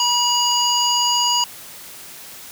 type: harmonic tone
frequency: 966 Hz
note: B5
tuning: 39 cents flat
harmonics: 1 / 3 / 5 / 7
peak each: -20 / -20 / -21 / -23 dBFS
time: 0-1.44 s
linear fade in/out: 2 ms
effects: white hiss -38 dBFS RMS until 2.51 s + high-pass 60 Hz 12 dB/octave